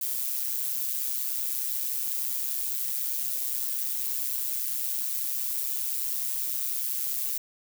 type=noise with amplitude modulation; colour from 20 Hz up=violet; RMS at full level=-27 dBFS; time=0.01-7.38 s; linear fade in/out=5 ms; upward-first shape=sine; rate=130 Hz; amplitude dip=65%; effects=none